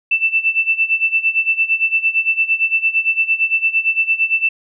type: tone with tremolo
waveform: sine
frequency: 2661 Hz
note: E7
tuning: 16 cents sharp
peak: -10 dBFS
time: 0.11-4.49 s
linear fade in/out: 5 ms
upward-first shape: sine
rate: 8.8 Hz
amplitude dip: 85%
effects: none